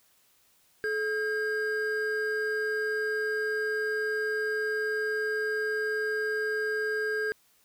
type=tone pair together; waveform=triangle; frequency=430 / 1611.8 Hz; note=A4 / G6; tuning=-40 / +48 cents; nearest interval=octave + major seventh; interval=2288 cents; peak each=-28 dBFS; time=0.84-7.32 s; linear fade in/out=0 ms; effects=white hiss -65 dBFS RMS until 7.64 s